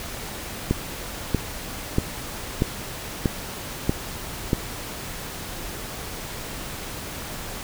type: click train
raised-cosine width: 3 ms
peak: -6 dBFS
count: 7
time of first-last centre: 0.71-4.532 s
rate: 1.57 Hz
effects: pink hiss -34 dBFS RMS until 7.63 s